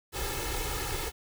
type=noise with comb filter; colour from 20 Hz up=pink; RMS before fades=-33 dBFS; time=0.12-1.12 s; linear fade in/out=50 ms; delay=2.3 ms; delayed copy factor=+0.95; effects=none